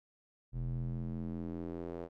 square tone with band-pass filter sweep, 42.48 Hz, F1, 47 cents flat, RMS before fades -39 dBFS, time 0.52-2.09 s, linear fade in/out 50 ms, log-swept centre 100 to 500 Hz, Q 1.9, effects none

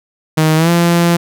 sawtooth tone with pitch glide, 157 to 171.21 Hz, D#3 to F3, +16 to -34 cents, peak -5 dBFS, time 0.37-1.17 s, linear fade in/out 10 ms, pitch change +150 cents, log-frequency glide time 0.56-0.7 s, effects none

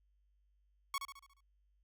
sawtooth tone with echo, 1108.7 Hz, C#6, in tune, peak -31 dBFS, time 0.94-0.98 s, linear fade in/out 2 ms, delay 71 ms, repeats 6, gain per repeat -6 dB, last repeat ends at 1.406 s, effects added 50 Hz sine -70 dBFS peak until 1.83 s

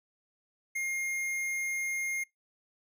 sine tone with tanh clipping, 2130 Hz, C7, 30 cents sharp, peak -32 dBFS, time 0.75-2.24 s, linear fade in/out 10 ms, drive 17 dB, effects noise-tail reverb RT60 0.2 s tail -26 dB re dry

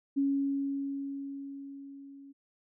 sine tone with level ramp, 277.2 Hz, C#4, in tune, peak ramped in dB -24 to -48 dBFS, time 0.16-2.33 s, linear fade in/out 20 ms, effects none

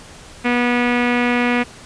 sawtooth tone with low-pass filter, 243.2 Hz, B3, 26 cents flat, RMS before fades -17 dBFS, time 0.44-1.64 s, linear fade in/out 20 ms, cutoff 2300 Hz, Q 3.6, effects pink hiss -40 dBFS RMS until 1.85 s + resampled to 22050 Hz

